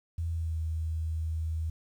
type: tone with pitch glide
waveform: sine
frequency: 83.1 to 80.18 Hz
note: E2 to E2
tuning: +15 to -47 cents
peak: -29 dBFS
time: 0.18-1.7 s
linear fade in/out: 5 ms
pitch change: -62 cents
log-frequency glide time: 0.31-0.57 s
effects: 10-bit